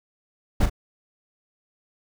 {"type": "noise with echo", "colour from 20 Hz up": "brown", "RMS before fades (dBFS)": -17, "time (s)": [0.6, 0.66], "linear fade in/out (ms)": 10, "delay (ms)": 38, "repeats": 1, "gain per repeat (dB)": -8, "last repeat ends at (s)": 0.698, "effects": []}